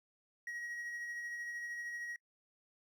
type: tone with tremolo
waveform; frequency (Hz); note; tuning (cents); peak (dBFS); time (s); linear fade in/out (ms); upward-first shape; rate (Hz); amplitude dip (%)
triangle; 1900; A#6; +33; -38; 0.47-2.16; 2; sine; 13; 30
effects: noise-tail reverb RT60 0.1 s tail -25 dB re dry